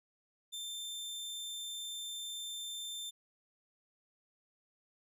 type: tone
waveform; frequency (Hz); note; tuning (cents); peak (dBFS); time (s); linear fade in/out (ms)
sawtooth; 3571; A7; +25; -37; 0.52-3.11; 20
effects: resampled to 32000 Hz